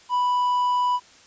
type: tone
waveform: triangle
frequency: 987.8 Hz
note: B5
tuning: in tune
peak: -17 dBFS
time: 0.09-1 s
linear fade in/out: 50 ms
effects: white hiss -51 dBFS RMS until 1.26 s + resampled to 16000 Hz